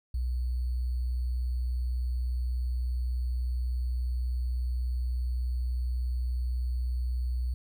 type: tone with sample-and-hold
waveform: sine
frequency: 61.74 Hz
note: B1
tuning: in tune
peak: -27 dBFS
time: 0.14-7.54 s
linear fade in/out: 5 ms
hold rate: 4410 Hz
effects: none